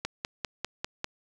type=click train; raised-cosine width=0.2 ms; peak=-13 dBFS; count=6; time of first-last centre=0.05-1.044 s; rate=5.03 Hz; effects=none